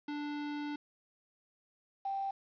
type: tone pair in turn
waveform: square / sine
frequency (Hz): 293.6 / 783.8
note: D4 / G5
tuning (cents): 0 / 0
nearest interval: octave + perfect fourth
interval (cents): 1700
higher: second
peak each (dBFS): -37 / -33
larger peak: second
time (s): 0.08-0.76 / 2.05-2.31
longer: first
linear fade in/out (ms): 5
effects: resampled to 11025 Hz + 10-bit